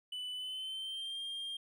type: tone with pitch glide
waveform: triangle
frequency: 2989 to 3204 Hz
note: F#7 to G7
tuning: +17 to +37 cents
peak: -37 dBFS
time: 0.12-1.57 s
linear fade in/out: 5 ms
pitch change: +120 cents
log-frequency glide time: 0.32-1.2 s
effects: none